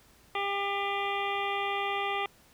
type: harmonic tone with a mistuned harmonic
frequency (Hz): 399.5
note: G4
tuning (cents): +33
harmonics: 1 / 2 / 3 / 5 / 6 / 7 / 8 / 9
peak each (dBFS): -36 / -33 / -35 / -37 / -38 / -41 / -43 / -45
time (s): 0.35-2.26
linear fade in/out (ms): 2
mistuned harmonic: 9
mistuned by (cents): -45
effects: pink hiss -60 dBFS RMS until 2.53 s